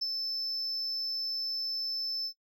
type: tone with ADSR envelope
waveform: triangle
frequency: 5274 Hz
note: E8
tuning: in tune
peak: -25 dBFS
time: 0.01-2.33 s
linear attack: 14 ms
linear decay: 30 ms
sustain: -5 dB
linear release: 77 ms
effects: noise-tail reverb RT60 0.1 s tail -17 dB re dry + tanh soft clip ceiling -26 dBFS